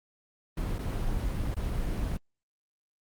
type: noise with dropouts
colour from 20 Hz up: brown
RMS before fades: -30 dBFS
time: 0.57-2.17 s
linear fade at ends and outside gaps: 5 ms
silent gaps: 0.785-0.789 / 1.544-1.566 s
effects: Opus 24 kbps